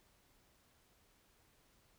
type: silence
effects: pink hiss -71 dBFS RMS until 1.98 s